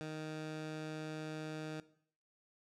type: tone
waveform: 15% pulse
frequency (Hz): 155.56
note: D#3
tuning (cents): 0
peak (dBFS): -35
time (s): 0.01-1.8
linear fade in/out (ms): 0
effects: noise-tail reverb RT60 0.6 s tail -18 dB re dry + low-pass 7000 Hz 12 dB/octave